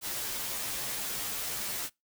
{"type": "noise with comb filter", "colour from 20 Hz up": "white", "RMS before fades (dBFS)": -35, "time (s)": [0.01, 1.9], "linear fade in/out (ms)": 50, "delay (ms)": 12, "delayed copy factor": -0.85, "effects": ["noise-tail reverb RT60 0.2 s tail -24 dB re dry"]}